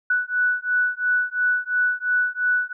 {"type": "beating tone pair", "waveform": "sine", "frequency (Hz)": [1480, 1482.9], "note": ["F#6", "F#6"], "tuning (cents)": [0, 3], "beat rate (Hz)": 2.9, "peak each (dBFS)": -22, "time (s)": [0.1, 2.73], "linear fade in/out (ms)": 5, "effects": []}